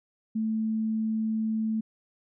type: tone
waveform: sine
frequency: 220 Hz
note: A3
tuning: in tune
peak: -25 dBFS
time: 0.35-1.81 s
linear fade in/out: 10 ms
effects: none